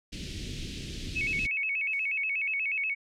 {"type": "band-stop noise", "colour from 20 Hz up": "pink", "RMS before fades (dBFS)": -36, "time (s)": [0.12, 1.47], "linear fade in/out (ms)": 10, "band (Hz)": [350, 2600], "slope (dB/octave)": 24}
{"type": "tone with vibrato", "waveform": "sine", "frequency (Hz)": 2400, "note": "D7", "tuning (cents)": 37, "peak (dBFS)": -27, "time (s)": [1.15, 2.95], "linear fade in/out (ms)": 20, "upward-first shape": "square", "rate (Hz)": 8.3, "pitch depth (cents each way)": 130}
{"type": "noise with exponential decay", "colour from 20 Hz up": "violet", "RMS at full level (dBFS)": -46, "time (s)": [1.93, 2.49], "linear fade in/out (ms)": 1, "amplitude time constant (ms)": 120}
{"effects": ["low-pass 5000 Hz 12 dB/octave"]}